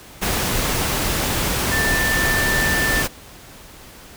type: tone in noise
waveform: sine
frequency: 1776 Hz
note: A6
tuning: 16 cents sharp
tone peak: -19 dBFS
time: 1.71-3.03 s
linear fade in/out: 20 ms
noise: pink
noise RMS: -21 dBFS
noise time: 0.21-3.08 s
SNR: -1 dB
effects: pink hiss -42 dBFS RMS until 4.16 s